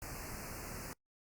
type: band-stop noise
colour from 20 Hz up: pink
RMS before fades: -45 dBFS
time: 0.02-0.93 s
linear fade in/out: 0 ms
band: 2700 to 4500 Hz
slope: 96 dB/octave
effects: noise-tail reverb RT60 0.1 s tail -25 dB re dry + Opus 48 kbps